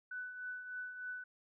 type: tone with tremolo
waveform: sine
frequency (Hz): 1494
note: F#6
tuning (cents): +16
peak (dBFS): -39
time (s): 0.11-1.24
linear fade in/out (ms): 5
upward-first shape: triangle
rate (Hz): 3.3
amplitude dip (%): 60
effects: none